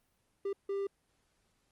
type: tone bursts at uneven times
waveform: triangle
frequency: 396.1 Hz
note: G4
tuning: 18 cents sharp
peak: -30 dBFS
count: 2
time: 0.45-0.53 / 0.69-0.87 s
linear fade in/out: 5 ms
effects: pink hiss -75 dBFS RMS until 1.71 s + Opus 32 kbps